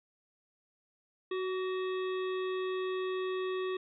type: harmonic tone with a mistuned harmonic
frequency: 372.2 Hz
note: F#4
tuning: 10 cents sharp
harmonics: 1 / 3 / 5 / 7 / 9 / 10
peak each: -32 / -42 / -46 / -49 / -51 / -52 dBFS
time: 1.31-3.77 s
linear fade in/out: 5 ms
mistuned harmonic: 3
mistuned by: +32 cents
effects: none